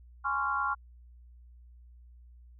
sine chord, Db major seventh, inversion second, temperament just, 831.5 / 1039.4 / 1108.7 / 1385.9 Hz, Ab5 / C6 / Db6 / F6, +2 / -12 / 0 / -14 cents, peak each -36 / -36 / -32 / -31 dBFS, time 0.24-0.75 s, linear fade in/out 20 ms, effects added 60 Hz sine -51 dBFS peak until 2.59 s

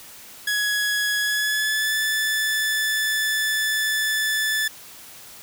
sawtooth tone with pitch glide, 1676 to 1746.2 Hz, G#6 to A6, +15 to -14 cents, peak -17 dBFS, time 0.47-4.68 s, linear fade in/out 5 ms, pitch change +71 cents, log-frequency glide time 1.2-1.95 s, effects white hiss -43 dBFS RMS until 5.42 s

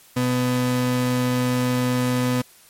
35% pulse tone pair together, 125.1 / 250.2 Hz, B2 / B3, +23 / +23 cents, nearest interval octave, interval 1200 cents, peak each -21 dBFS, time 0.16-2.42 s, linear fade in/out 10 ms, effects white hiss -51 dBFS RMS until 2.69 s + MP3 64 kbps

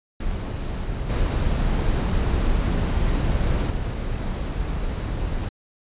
brown noise with level steps, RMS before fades -27 / -21 / -26 dBFS, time 0.2-5.49 s, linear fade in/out 5 ms, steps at 1.09 / 3.7 s, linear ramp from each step 5 ms, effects resampled to 8000 Hz

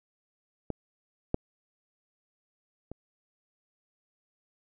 clicks, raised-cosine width 2 ms, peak -18 / -12 / -26 dBFS, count 3, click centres 0.703 / 1.344 / 2.916 s, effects none

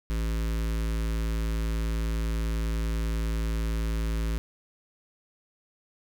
square tone with notch filter, 55.1 Hz, A1, 3 cents sharp, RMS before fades -28 dBFS, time 0.1-4.38 s, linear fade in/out 0 ms, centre 740 Hz, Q 1.5, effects none

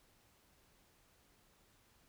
silence, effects pink hiss -70 dBFS RMS until 2.08 s

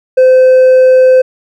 sine tone with hard clipping, 515 Hz, C5, 28 cents flat, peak -3 dBFS, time 0.17-1.22 s, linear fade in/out 10 ms, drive 2 dB, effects none

